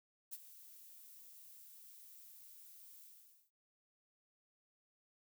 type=noise with ADSR envelope; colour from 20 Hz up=violet; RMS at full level=-44 dBFS; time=0.31-3.51 s; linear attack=25 ms; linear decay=34 ms; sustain=-14 dB; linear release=500 ms; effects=none